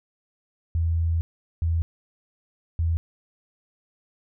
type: tone bursts at uneven times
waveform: sine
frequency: 82.8 Hz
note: E2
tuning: 8 cents sharp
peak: -20 dBFS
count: 3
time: 0.75-1.21 / 1.62-1.82 / 2.79-2.97 s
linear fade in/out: 0 ms
effects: none